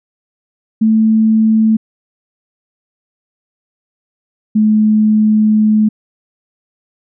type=tone pair in turn; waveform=sine; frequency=220 / 214.7 Hz; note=A3 / A3; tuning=0 / -42 cents; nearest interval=unison; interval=42 cents; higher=first; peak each=-7 dBFS; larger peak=neither; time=0.81-1.77 / 4.55-5.89 s; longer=second; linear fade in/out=10 ms; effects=none